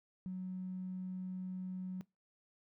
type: tone with tanh clipping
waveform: triangle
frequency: 185 Hz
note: F#3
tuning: in tune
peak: -38 dBFS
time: 0.26-2.01 s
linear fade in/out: 0 ms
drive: 2 dB
effects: noise-tail reverb RT60 0.2 s tail -21 dB re dry